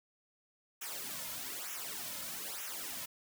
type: noise with flanger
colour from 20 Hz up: white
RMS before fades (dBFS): -42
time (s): 0.81-3.06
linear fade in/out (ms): 10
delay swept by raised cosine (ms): 0.22 to 2.62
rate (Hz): 1.1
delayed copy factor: -0.8
effects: none